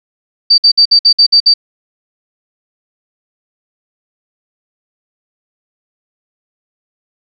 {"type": "tone bursts", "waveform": "sine", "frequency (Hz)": 4632, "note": "D8", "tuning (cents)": -25, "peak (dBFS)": -3, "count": 8, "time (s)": [0.5, 1.54], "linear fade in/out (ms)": 10, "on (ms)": 81, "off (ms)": 56, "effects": []}